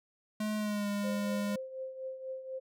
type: tone with pitch glide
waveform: square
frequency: 213.1 to 203.6 Hz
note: G#3 to G#3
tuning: +45 to -34 cents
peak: -32 dBFS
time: 0.4-1.56 s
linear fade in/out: 5 ms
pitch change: -79 cents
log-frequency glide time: 0.57-0.88 s
type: tone with tremolo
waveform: sine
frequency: 524 Hz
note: C5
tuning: 2 cents sharp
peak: -35 dBFS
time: 1.03-2.6 s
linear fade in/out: 20 ms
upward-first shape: triangle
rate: 4.1 Hz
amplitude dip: 70%
effects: none